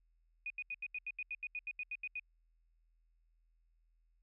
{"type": "tone bursts", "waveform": "sine", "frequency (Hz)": 2476, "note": "D#7", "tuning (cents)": -9, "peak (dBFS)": -38, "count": 15, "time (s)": [0.46, 2.196], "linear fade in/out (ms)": 2, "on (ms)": 42, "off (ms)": 79, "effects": ["added 41 Hz sine -70 dBFS peak until 4.22 s"]}